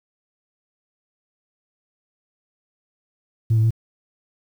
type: tone with pitch steps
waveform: sine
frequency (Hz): 112.3 / 110.4 / 112.7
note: A2 / A2 / A2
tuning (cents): +36 / +6 / +42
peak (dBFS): -12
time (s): 3.5-3.707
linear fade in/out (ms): 10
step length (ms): 69
effects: tanh soft clip ceiling -12 dBFS + 8-bit